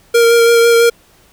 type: tone with vibrato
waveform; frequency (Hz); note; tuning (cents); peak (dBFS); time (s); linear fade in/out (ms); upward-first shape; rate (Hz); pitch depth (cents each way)
square; 466.2; A#4; 0; -7; 0.14-0.9; 10; sine; 6; 14
effects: pink hiss -49 dBFS RMS until 1.32 s